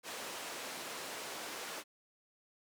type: band-pass noise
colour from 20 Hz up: pink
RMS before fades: -44 dBFS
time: 0.03-1.84 s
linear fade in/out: 50 ms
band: 400 to 11000 Hz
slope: 12 dB/octave
effects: none